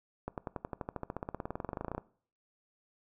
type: accelerating click train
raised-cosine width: 1 ms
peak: -22 dBFS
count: 30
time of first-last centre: 0.28-1.98 s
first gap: 98 ms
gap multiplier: 0.96
effects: noise-tail reverb RT60 0.5 s tail -20 dB re dry